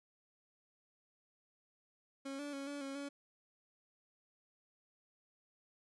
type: tone with pitch steps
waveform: 30% pulse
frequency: 273.3 / 289.2 / 276.1 / 286.5 / 273.4 / 282.5 Hz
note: C#4 / D4 / C#4 / D4 / C#4 / C#4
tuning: -24 / -27 / -7 / -43 / -24 / +33 cents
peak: -39 dBFS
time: 2.25-3.09 s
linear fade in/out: 10 ms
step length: 140 ms
effects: resampled to 24000 Hz